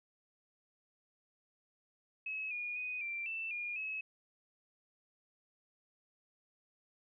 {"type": "tone with pitch steps", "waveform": "sine", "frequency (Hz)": [2572, 2440, 2491, 2358, 2662, 2424, 2575], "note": ["E7", "D#7", "D#7", "D7", "E7", "D#7", "E7"], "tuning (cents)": [-43, -34, 1, 6, 16, -46, -41], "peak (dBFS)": -37, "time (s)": [2.26, 4.01], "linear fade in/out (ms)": 5, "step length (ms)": 250, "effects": []}